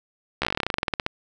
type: slowing click train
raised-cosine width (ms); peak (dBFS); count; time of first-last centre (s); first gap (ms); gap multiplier
0.3; -7; 20; 0.42-1.064; 14; 1.09
effects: none